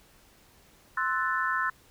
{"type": "chord", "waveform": "sine", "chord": "F# half-diminished seventh", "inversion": "second", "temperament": "equal with one note detuned", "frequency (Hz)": [1046.5, 1318.5, 1486, 1760], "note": ["C6", "E6", "F#6", "A6"], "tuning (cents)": [0, 0, 7, 0], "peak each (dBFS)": -31, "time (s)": [0.97, 1.7], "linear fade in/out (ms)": 5, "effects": ["pink hiss -59 dBFS RMS until 1.9 s"]}